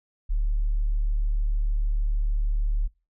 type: tone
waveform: sine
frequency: 36.71 Hz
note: D1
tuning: in tune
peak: -20 dBFS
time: 0.29-2.88 s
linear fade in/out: 20 ms
effects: noise-tail reverb RT60 0.3 s tail -24 dB re dry + tanh soft clip ceiling -16 dBFS